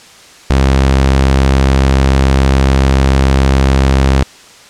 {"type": "tone", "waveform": "sawtooth", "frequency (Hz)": 67, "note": "C2", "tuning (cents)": 42, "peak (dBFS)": -3, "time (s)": [0.5, 4.23], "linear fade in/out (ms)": 0, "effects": ["white hiss -38 dBFS RMS until 4.69 s", "low-pass 7000 Hz 12 dB/octave"]}